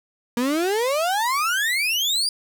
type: exponential sweep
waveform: 35% pulse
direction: up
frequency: 233.1 to 4900 Hz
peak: -18 dBFS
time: 0.37-2.29 s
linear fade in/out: 2 ms
effects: none